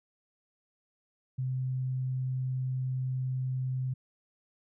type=tone; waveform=sine; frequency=129.3 Hz; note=C3; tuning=20 cents flat; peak=-29 dBFS; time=1.38-3.94 s; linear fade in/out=10 ms; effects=none